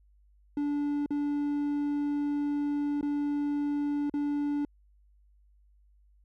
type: tone with dropouts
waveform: triangle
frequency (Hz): 290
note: D4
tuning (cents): -22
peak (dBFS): -25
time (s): 0.57-4.65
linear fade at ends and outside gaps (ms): 2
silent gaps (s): 1.061-1.106 / 3.011-3.028 / 4.097-4.139
effects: added 50 Hz sine -59 dBFS peak until 6.24 s